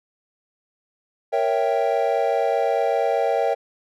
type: chord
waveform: triangle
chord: A# diminished seventh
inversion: none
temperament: equal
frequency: 466.2 / 554.4 / 659.3 / 784 Hz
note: A#4 / C#5 / E5 / G5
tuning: 0 / 0 / 0 / 0 cents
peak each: -22 dBFS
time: 1.32-3.55 s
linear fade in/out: 20 ms
effects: none